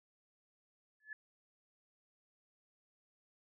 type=tone with exponential growth; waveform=sine; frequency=1721 Hz; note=A6; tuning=39 cents flat; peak=-39 dBFS; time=1-1.13 s; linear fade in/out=2 ms; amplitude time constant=27 ms; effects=none